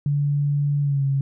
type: tone with pitch glide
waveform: sine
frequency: 144.1 to 137.43 Hz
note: D3 to C#3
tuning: -33 to -15 cents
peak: -18 dBFS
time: 0.06-1.21 s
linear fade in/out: 2 ms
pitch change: -82 cents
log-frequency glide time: 0.81-1.04 s
effects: none